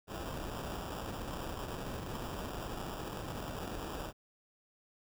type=noise with sample-and-hold; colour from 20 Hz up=pink; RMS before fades=-41 dBFS; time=0.07-4.13 s; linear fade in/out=50 ms; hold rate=2100 Hz; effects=none